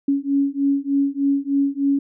sine beating tone pair, 277.2 / 280.5 Hz, C#4 / C#4, 0 / +21 cents, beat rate 3.3 Hz, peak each -20 dBFS, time 0.08-1.99 s, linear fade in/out 5 ms, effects none

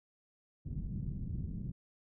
white low-pass noise, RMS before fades -39 dBFS, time 0.65-1.72 s, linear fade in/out 10 ms, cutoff 180 Hz, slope 24 dB/octave, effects none

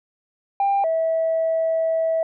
sine tone pair in turn, 795 / 650.5 Hz, G5 / E5, +24 / -23 cents, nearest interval minor third, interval 347 cents, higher first, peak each -15 / -17 dBFS, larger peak first, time 0.6-0.84 / 0.84-2.23 s, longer second, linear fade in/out 2 ms, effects tanh soft clip ceiling -14 dBFS

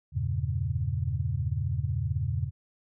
sine chord, E diminished seventh, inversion none, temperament equal, 82.41 / 98 / 116.54 / 138.59 Hz, E2 / G2 / Bb2 / Db3, 0 / 0 / 0 / 0 cents, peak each -32 dBFS, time 0.12-2.51 s, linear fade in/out 50 ms, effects none

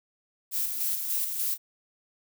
violet noise with tremolo, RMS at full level -28 dBFS, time 0.51-1.58 s, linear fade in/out 50 ms, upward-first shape square, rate 3.4 Hz, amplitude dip 40%, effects none

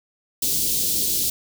white band-stop noise, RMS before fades -22 dBFS, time 0.42-1.3 s, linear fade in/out 5 ms, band 420 to 3600 Hz, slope 24 dB/octave, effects none

